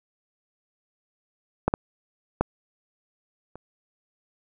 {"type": "clicks", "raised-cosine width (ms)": 1, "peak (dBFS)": [-6, -7, -6, -26], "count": 4, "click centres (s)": [1.68, 1.739, 2.41, 3.556], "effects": []}